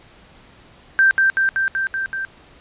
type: tone with echo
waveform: sine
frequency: 1568 Hz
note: G6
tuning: in tune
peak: -10 dBFS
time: 0.99-1.11 s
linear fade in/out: 0 ms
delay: 190 ms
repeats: 6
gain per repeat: -2 dB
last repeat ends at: 2.25 s
effects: pink hiss -48 dBFS RMS until 2.6 s + resampled to 8000 Hz